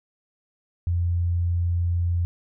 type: tone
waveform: sine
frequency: 86.7 Hz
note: F2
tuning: 12 cents flat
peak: -20 dBFS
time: 0.87-2.25 s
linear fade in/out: 0 ms
effects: none